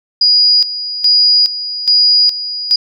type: tone with tremolo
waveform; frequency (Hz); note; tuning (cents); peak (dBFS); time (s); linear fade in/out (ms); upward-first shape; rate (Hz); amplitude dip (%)
sine; 4896; D#8; -29; -6; 0.21-2.76; 5; square; 1.2; 75
effects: none